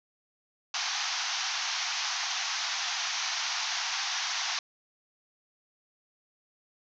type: band-pass noise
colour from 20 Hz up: white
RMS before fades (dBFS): -32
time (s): 0.74-4.59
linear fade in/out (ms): 2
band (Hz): 700 to 6400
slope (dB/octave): 96
effects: none